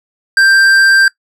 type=tone with tanh clipping; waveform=sine; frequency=1577 Hz; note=G6; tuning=10 cents sharp; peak=-7 dBFS; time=0.37-1.08 s; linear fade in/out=2 ms; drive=11 dB; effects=noise-tail reverb RT60 0.1 s tail -20 dB re dry